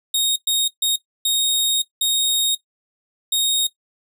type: tone bursts at uneven times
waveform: sawtooth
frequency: 3729 Hz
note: A#7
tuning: in tune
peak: -13 dBFS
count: 6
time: 0.14-0.36 / 0.47-0.68 / 0.82-0.96 / 1.25-1.82 / 2.01-2.55 / 3.32-3.67 s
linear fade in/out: 5 ms
effects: noise-tail reverb RT60 0.1 s tail -18 dB re dry